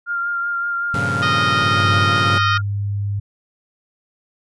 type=tone with vibrato; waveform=sine; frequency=1396.9 Hz; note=F6; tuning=in tune; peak=-19 dBFS; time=0.06-2.62 s; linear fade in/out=50 ms; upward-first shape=sine; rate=5.3 Hz; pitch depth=18 cents each way
type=chord; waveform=sawtooth; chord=G half-diminished seventh; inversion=none; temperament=equal; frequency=98 / 116.54 / 138.59 / 174.61 Hz; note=G2 / Bb2 / Db3 / F3; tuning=0 / 0 / 0 / 0 cents; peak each=-22 / -22 / -22 / -25 dBFS; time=0.94-2.38 s; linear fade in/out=0 ms
type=harmonic tone; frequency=620 Hz; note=D#5; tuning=6 cents flat; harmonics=2 / 3 / 4 / 5 / 6 / 7 / 8 / 9; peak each=-19 / -25 / -27 / -26 / -28 / -34 / -34 / -35 dBFS; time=1.22-2.58 s; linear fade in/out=10 ms
type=tone with pitch glide; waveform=sine; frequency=100 to 101.22 Hz; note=G2 to G#2; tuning=+35 to -44 cents; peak=-19 dBFS; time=1.62-3.2 s; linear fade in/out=10 ms; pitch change=+21 cents; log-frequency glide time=2.34-2.71 s
effects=resampled to 24000 Hz